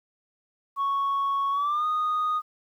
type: tone with pitch glide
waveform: sine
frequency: 1108.7 to 1237.3 Hz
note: C#6 to D#6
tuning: 0 to -10 cents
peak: -21 dBFS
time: 0.76-2.42 s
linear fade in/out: 50 ms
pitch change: +190 cents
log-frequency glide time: 1.51-1.86 s
effects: tanh soft clip ceiling -21 dBFS + 10-bit